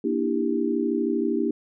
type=chord; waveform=sine; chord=E half-diminished seventh; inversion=second; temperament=just; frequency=237.3 / 296.7 / 329.6 / 395.6 Hz; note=Bb3 / D4 / E4 / G4; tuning=+31 / +18 / 0 / +16 cents; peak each=-27 dBFS; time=0.04-1.51 s; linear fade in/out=5 ms; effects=none